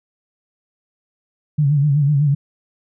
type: tone with vibrato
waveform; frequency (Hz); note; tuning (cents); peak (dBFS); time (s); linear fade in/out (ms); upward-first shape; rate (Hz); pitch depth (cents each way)
sine; 144.5; D3; -28; -12; 1.58-2.35; 10; sine; 8; 85
effects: none